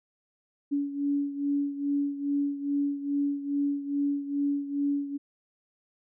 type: beating tone pair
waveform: sine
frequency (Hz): 283.6 / 286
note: C#4 / D4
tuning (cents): +40 / -46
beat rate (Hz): 2.4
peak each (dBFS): -27 / -32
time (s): 0.71-5.18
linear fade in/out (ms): 20
effects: none